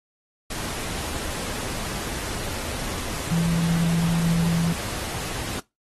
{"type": "tone in noise", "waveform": "sine", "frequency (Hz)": 167.6, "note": "E3", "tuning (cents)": 29, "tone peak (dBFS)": -20, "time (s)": [3.31, 4.73], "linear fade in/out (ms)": 5, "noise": "pink", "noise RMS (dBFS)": -31, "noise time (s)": [0.5, 5.6], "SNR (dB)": 8, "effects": ["noise-tail reverb RT60 0.2 s tail -21 dB re dry", "AAC 32 kbps"]}